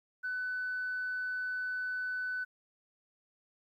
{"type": "tone", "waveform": "sine", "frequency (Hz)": 1500, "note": "F#6", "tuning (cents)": 23, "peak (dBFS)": -32, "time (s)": [0.23, 2.45], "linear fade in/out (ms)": 20, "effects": ["tanh soft clip ceiling -29 dBFS", "12-bit"]}